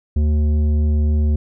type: tone with tanh clipping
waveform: sine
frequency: 75.3 Hz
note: D2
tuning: 44 cents sharp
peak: -15 dBFS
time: 0.16-1.36 s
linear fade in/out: 5 ms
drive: 10 dB
effects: none